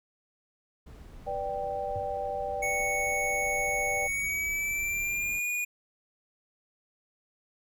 brown noise, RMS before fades -46 dBFS, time 0.86-5.4 s, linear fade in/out 10 ms
sine chord, G major, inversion first, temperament equal, 493.9 / 587.3 / 784 Hz, B4 / D5 / G5, 0 / 0 / 0 cents, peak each -37 / -34 / -33 dBFS, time 1.26-4.08 s, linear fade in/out 20 ms
sine tone with exponential decay, 96.9 Hz, G2, 20 cents flat, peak -33 dBFS, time 1.96-2.1 s, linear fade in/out 0 ms, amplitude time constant 30 ms
square tone with pitch glide, 2217 to 2446 Hz, C#7 to D#7, 0 to -30 cents, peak -29 dBFS, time 2.62-5.65 s, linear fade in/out 10 ms, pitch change +170 cents, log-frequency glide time 4.03-5.47 s
effects none

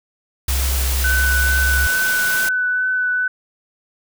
white noise, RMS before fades -24 dBFS, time 0.48-2.49 s, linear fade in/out 5 ms
sine tone with pitch glide, 66 to 67.62 Hz, C2 to C#2, +16 to -42 cents, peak -17 dBFS, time 0.48-1.87 s, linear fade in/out 5 ms, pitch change +42 cents, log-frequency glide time 0.95-1.75 s
sine tone with vibrato, 1500 Hz, F#6, 23 cents sharp, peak -16 dBFS, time 1.04-3.28 s, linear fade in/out 5 ms, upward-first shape triangle, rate 2.3 Hz, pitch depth 15 cents each way
effects none

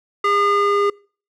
square tone with band-pass filter sweep, 406 Hz, G#4, 39 cents flat, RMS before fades -17 dBFS, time 0.24-0.9 s, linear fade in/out 5 ms, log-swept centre 1400 to 820 Hz, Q 1.9, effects noise-tail reverb RT60 0.4 s tail -24 dB re dry

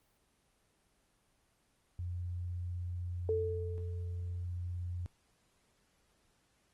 sine tone, 88.4 Hz, F2, 22 cents sharp, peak -36 dBFS, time 1.99-5.06 s, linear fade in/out 0 ms
sine tone with exponential decay, 440.2 Hz, A4, 1 cent sharp, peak -28 dBFS, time 3.29-4.44 s, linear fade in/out 1 ms, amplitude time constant 250 ms
effects pink hiss -73 dBFS RMS until 6.73 s + Opus 24 kbps

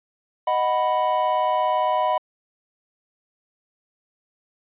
triangle chord, B major, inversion first, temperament equal, 622.3 / 740 / 987.8 Hz, D#5 / F#5 / B5, 0 / 0 / 0 cents, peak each -22 / -22 / -20 dBFS, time 0.47-2.18 s, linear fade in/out 5 ms, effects resampled to 8000 Hz

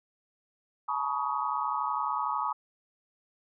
sine tone cluster, 853 / 884 / 973 / 1122 / 1255 Hz, G#5 / A5 / B5 / C#6 / D#6, +46 / +8 / -26 / +21 / +15 cents, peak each -35 / -39 / -34 / -33 / -33 dBFS, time 0.88-2.53 s, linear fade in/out 10 ms, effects none

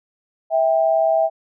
sine tone pair together, 653 / 791.3 Hz, E5 / G5, -17 / +16 cents, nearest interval minor third, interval 333 cents, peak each -15 / -20 dBFS, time 0.5-1.3 s, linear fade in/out 50 ms, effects none

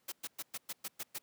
white noise bursts, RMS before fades -40 dBFS, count 8, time 0.08-1.186 s, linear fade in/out 10 ms, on 42 ms, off 110 ms, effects pink hiss -74 dBFS RMS until 1.22 s + high-pass 150 Hz 12 dB/octave

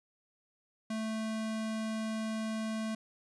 square tone, 220 Hz, A3, in tune, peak -34 dBFS, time 0.9-2.95 s, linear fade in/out 5 ms, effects resampled to 24000 Hz + 12-bit

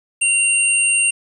sine tone pair together, 2762 / 8711 Hz, F7 / C#9, -20 / -31 cents, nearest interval octave + minor sixth, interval 1989 cents, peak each -16 dBFS, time 0.21-1.11 s, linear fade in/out 10 ms, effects 8-bit

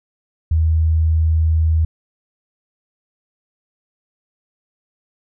sine tone, 80 Hz, D#2, 49 cents sharp, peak -12 dBFS, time 0.51-1.85 s, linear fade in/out 5 ms, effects none

